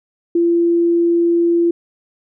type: tone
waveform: sine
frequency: 340.9 Hz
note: F4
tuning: 42 cents flat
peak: -11 dBFS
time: 0.35-1.71 s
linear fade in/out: 5 ms
effects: none